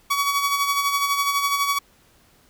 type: tone with tremolo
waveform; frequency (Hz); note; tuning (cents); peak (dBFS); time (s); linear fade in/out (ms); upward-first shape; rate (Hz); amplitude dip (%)
sawtooth; 1130; C#6; +33; -14; 0.1-1.79; 10; sine; 12; 50
effects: pink hiss -57 dBFS RMS until 2.49 s